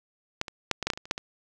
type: clicks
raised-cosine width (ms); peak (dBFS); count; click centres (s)
0.2; -10 / -20 / -6 / -13 / -9 / -6 / -20 / -20 / -27 / -8 / -17; 11; 0.414 / 0.482 / 0.713 / 0.827 / 0.87 / 0.902 / 0.935 / 0.975 / 1.055 / 1.111 / 1.179
effects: none